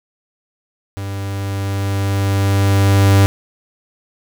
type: tone with level ramp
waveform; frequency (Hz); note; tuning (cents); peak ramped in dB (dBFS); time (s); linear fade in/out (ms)
45% pulse; 98.7; G2; +12; -23 to -7; 0.97-3.26; 0
effects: none